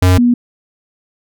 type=tone pair in turn; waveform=square / sine; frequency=91.4 / 242 Hz; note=F#2 / B3; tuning=-21 / -35 cents; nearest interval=octave + perfect fourth; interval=1686 cents; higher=second; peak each=-7 dBFS; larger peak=neither; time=0.02-0.18 / 0.18-0.34 s; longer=neither; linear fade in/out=5 ms; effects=none